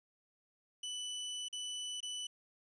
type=tone with dropouts; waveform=sawtooth; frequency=2983 Hz; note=F#7; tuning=13 cents sharp; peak=-36 dBFS; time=0.83-2.27 s; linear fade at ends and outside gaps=5 ms; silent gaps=1.485-1.527 / 2.005-2.028 s; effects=resampled to 22050 Hz